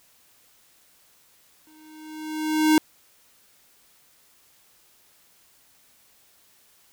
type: tone with exponential growth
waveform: square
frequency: 310.3 Hz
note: D#4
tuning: 5 cents flat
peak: -14 dBFS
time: 1.67-2.78 s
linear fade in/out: 1 ms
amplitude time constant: 240 ms
effects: white hiss -59 dBFS RMS until 6.92 s